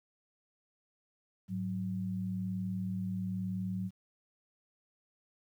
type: tone pair together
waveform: sine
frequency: 104.7 / 185.64 Hz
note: G#2 / F#3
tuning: +15 / +6 cents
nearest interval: minor seventh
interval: 991 cents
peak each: -39 / -34 dBFS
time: 1.48-3.91 s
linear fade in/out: 50 ms
effects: 11-bit